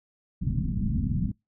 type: low-pass noise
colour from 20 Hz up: white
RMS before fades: -27 dBFS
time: 0.41-1.32 s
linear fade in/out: 10 ms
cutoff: 230 Hz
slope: 48 dB/octave
effects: noise-tail reverb RT60 0.2 s tail -25 dB re dry